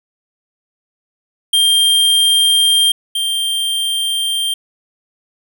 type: tone pair in turn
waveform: square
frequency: 3189 / 3172 Hz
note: G7 / G7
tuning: +29 / +20 cents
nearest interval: unison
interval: 9 cents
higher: first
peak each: -10 / -16 dBFS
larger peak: first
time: 1.53-2.92 / 3.15-4.54 s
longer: neither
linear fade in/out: 5 ms
effects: none